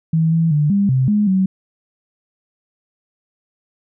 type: tone with pitch steps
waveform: sine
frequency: 161.5 / 164.2 / 148.6 / 200.1 / 130.5 / 208.7 / 189.1 Hz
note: E3 / E3 / D3 / G3 / C3 / G#3 / F#3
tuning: -35 / -6 / +21 / +36 / -4 / +9 / +38 cents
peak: -12 dBFS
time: 0.13-1.46 s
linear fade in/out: 5 ms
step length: 190 ms
effects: none